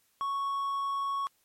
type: tone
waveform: triangle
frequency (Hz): 1108.7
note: C#6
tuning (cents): 0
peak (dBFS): -27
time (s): 0.21-1.27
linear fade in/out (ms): 0
effects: white hiss -70 dBFS RMS until 1.44 s + MP3 64 kbps